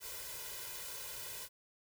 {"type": "noise with comb filter", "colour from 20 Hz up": "white", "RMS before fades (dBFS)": -45, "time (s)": [0, 1.49], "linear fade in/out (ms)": 50, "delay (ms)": 2, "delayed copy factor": 1, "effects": []}